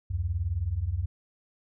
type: beating tone pair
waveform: sine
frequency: 72 / 91 Hz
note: D2 / F#2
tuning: -34 / -28 cents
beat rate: 19 Hz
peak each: -31 / -28 dBFS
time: 0.1-1.06 s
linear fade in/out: 10 ms
effects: none